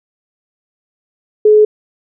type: tone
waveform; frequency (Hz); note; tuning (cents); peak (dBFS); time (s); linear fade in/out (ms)
sine; 425.2; G#4; +41; -4; 1.45-1.65; 5
effects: none